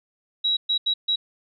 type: tone bursts at uneven times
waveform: sine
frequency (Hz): 3870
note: B7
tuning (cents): -36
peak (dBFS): -19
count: 4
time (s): 0.44-0.57 / 0.69-0.78 / 0.86-0.94 / 1.08-1.16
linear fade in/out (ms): 10
effects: none